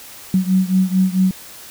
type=beating tone pair; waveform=sine; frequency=185.6 / 190.1 Hz; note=F#3 / F#3; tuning=+6 / +47 cents; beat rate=4.5 Hz; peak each=-15 / -17 dBFS; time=0.34-1.31 s; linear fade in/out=2 ms; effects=white hiss -38 dBFS RMS until 1.7 s